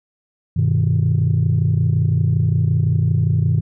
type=chord; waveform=sine; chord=G augmented; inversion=none; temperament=equal; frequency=98 / 123.47 / 155.56 Hz; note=G2 / B2 / D#3; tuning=0 / 0 / 0 cents; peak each=-17 dBFS; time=0.56-3.61 s; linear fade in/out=10 ms; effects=tanh soft clip ceiling -8 dBFS